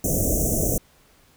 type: band-stop noise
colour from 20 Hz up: pink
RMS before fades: -22 dBFS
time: 0.04-0.78 s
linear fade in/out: 5 ms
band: 690 to 5900 Hz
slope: 96 dB/octave
effects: pink hiss -57 dBFS RMS until 1.36 s